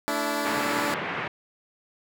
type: chord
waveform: 10% pulse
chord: A suspended fourth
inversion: none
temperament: equal with one note detuned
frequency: 220 / 290 / 329.6 Hz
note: A3 / D4 / E4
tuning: 0 / -22 / 0 cents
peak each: -25 / -19 / -24 dBFS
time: 0.08-0.94 s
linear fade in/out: 0 ms
type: band-pass noise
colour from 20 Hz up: white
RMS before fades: -31 dBFS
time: 0.45-1.28 s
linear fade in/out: 5 ms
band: 100 to 2300 Hz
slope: 24 dB/octave
effects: none